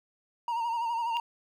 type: tone with vibrato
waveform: triangle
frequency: 930 Hz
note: A#5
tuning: 4 cents flat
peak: -26 dBFS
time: 0.48-1.2 s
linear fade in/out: 2 ms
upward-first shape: sine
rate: 12 Hz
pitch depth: 52 cents each way
type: tone with exponential growth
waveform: sine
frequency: 2794 Hz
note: F7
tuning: in tune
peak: -28 dBFS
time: 1.06-1.17 s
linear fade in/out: 0 ms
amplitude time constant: 22 ms
effects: none